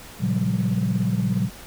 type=chord; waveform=sine; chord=G half-diminished seventh; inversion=first; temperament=equal with one note detuned; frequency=116.54 / 138.59 / 179.11 / 196 Hz; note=Bb2 / Db3 / F3 / G3; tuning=0 / 0 / +44 / 0 cents; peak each=-24 / -27 / -23 / -24 dBFS; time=0.19-1.5 s; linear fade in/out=50 ms; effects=tanh soft clip ceiling -13 dBFS + pink hiss -42 dBFS RMS until 1.66 s